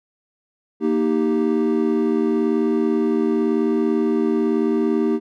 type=chord; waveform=triangle; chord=Eb major; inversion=second; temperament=equal; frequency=233.1 / 311.1 / 392 Hz; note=Bb3 / Eb4 / G4; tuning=0 / 0 / 0 cents; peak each=-19 dBFS; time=0.8-5.2 s; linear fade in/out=50 ms; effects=none